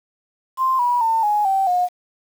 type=tone with pitch steps; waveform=sine; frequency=1046.5 / 970.8 / 900.6 / 835.4 / 775 / 718.9 Hz; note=C6 / B5 / A5 / G#5 / G5 / F5; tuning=0 / -30 / +40 / +10 / -20 / +50 cents; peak=-15 dBFS; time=0.57-1.89 s; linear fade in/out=50 ms; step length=220 ms; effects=7-bit